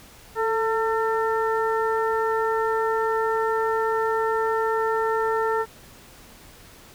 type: harmonic tone with a mistuned harmonic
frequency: 450.6 Hz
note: A4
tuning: 41 cents sharp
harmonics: 1 / 2 / 3 / 4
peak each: -23 / -26 / -28 / -32 dBFS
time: 0.35-5.66 s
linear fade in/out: 50 ms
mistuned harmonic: 1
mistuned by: -32 cents
effects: pink hiss -48 dBFS RMS until 6.94 s